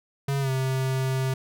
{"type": "tone with pitch glide", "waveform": "square", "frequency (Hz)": [138.59, 131.8], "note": ["C#3", "C3"], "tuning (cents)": [0, 13], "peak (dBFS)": -24, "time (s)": [0.28, 1.34], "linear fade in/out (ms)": 5, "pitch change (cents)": -87, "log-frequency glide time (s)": [0.4, 0.5], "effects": []}